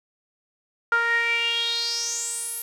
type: tone with band-pass filter sweep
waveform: sawtooth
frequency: 466.2 Hz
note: A#4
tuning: in tune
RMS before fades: -25 dBFS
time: 0.92-2.62 s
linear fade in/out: 2 ms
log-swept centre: 1400 to 12000 Hz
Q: 7.1
effects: none